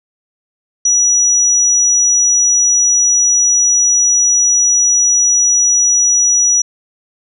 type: tone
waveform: sine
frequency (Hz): 5850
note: F#8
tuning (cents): -21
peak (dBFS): -8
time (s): 0.85-6.62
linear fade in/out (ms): 5
effects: none